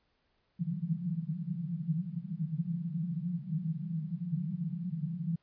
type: band-pass noise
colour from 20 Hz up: white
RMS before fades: -35 dBFS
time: 0.59-5.36 s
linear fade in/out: 10 ms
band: 150 to 180 Hz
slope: 96 dB/octave
effects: pink hiss -75 dBFS RMS until 5.42 s + resampled to 11025 Hz